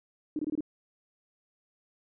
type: tone bursts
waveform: sine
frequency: 303.3 Hz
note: D#4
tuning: 44 cents flat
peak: -28 dBFS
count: 5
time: 0.36-0.607 s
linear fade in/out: 2 ms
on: 31 ms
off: 23 ms
effects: none